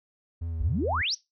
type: tone with vibrato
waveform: triangle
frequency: 82.41 Hz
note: E2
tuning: in tune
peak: -28 dBFS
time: 0.41-1.02 s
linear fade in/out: 10 ms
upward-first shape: sine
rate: 4.4 Hz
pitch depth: 34 cents each way
type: exponential sweep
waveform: sine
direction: up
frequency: 46.25 to 6250 Hz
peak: -25 dBFS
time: 0.6-1.15 s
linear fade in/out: 10 ms
effects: noise-tail reverb RT60 0.2 s tail -20 dB re dry